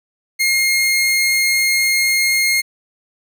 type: tone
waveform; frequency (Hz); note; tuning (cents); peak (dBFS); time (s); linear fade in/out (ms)
sawtooth; 2137; C7; +36; -10; 0.39-2.62; 20
effects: none